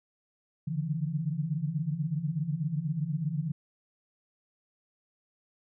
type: tone cluster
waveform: sine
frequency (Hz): 142.2 / 150.3 / 166.8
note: C#3 / D3 / E3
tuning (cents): +45 / +40 / +21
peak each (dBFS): -34 / -33 / -32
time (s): 0.67-3.52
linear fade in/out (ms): 10
effects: none